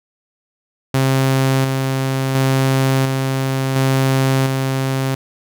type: tone with tremolo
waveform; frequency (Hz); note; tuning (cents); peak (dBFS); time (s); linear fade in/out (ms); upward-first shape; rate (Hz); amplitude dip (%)
sawtooth; 133.4; C3; +34; -9; 0.94-5.15; 5; square; 0.71; 35
effects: none